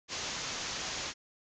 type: low-pass noise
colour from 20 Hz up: white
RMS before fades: -38 dBFS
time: 0.08-1.14 s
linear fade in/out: 50 ms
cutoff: 7000 Hz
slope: 96 dB/octave
effects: none